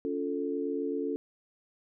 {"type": "chord", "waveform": "sine", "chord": "Db augmented", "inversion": "none", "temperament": "equal with one note detuned", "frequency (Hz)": [281.5, 349.2, 440], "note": ["Db4", "F4", "A4"], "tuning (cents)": [27, 0, 0], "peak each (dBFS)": [-33, -36, -33], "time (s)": [0.05, 1.16], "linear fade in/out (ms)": 0, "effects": []}